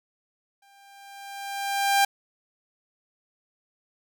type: tone with exponential growth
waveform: sawtooth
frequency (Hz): 795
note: G5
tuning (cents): +24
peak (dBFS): -13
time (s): 0.62-2.05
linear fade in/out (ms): 5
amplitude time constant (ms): 310
effects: none